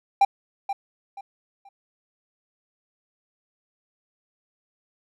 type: tone with echo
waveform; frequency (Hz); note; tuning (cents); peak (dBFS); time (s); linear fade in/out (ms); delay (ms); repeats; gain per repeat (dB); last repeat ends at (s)
triangle; 793; G5; +20; -11; 0.21-0.25; 5; 480; 3; -11; 1.69
effects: none